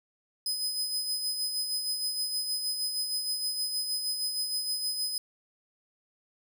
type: tone with tremolo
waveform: sawtooth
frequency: 5030 Hz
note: D#8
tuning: 18 cents sharp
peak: -25 dBFS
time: 0.46-5.18 s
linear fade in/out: 2 ms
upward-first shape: sine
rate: 6.4 Hz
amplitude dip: 45%
effects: none